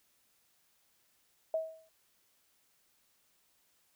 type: tone with exponential decay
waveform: sine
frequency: 642 Hz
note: E5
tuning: 46 cents flat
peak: -27 dBFS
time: 1.54-1.89 s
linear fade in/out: 2 ms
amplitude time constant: 76 ms
effects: white hiss -72 dBFS RMS until 3.95 s